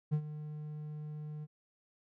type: tone with ADSR envelope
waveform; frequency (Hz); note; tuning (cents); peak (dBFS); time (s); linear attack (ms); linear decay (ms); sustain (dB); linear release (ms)
triangle; 151.3; D#3; -48; -24; 0.11-1.47; 25; 74; -14; 38
effects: none